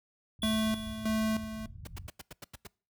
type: low-pass noise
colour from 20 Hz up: pink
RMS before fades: -41 dBFS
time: 0.39-2.07 s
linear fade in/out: 5 ms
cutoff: 120 Hz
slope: 24 dB/octave
type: tone with exponential decay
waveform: square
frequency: 3397 Hz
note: G#7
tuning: 38 cents sharp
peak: -33 dBFS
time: 0.42-1.67 s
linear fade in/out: 2 ms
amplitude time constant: 270 ms
type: tone with tremolo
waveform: square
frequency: 218.8 Hz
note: A3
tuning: 9 cents flat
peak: -28 dBFS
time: 0.43-1.66 s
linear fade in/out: 2 ms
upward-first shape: square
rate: 1.6 Hz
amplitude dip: 70%
type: noise bursts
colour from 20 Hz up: pink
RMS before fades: -43 dBFS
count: 8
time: 1.85-2.671 s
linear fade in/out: 5 ms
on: 23 ms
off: 91 ms
effects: noise-tail reverb RT60 0.4 s tail -25 dB re dry + high-pass 60 Hz 12 dB/octave